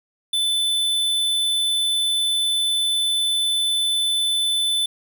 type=tone; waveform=square; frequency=3512 Hz; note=A7; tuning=4 cents flat; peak=-19 dBFS; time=0.33-4.86 s; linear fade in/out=5 ms; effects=none